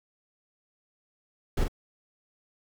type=noise with echo; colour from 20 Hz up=brown; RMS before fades=-25 dBFS; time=1.57-1.64 s; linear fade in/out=5 ms; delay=42 ms; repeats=1; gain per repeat=-5 dB; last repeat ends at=1.682 s; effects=none